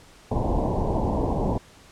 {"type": "low-pass noise", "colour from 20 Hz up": "pink", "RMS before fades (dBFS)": -24, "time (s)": [0.31, 1.58], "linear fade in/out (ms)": 5, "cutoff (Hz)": 1000, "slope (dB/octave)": 96, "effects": ["pink hiss -51 dBFS RMS until 1.91 s", "low-pass 9000 Hz 12 dB/octave"]}